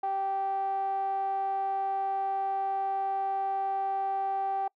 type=tone with low-pass filter; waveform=5% pulse; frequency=389.8 Hz; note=G4; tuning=10 cents flat; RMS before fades=-30 dBFS; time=0.03-4.68 s; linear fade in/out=5 ms; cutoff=800 Hz; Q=7.3; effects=noise-tail reverb RT60 0.1 s tail -26 dB re dry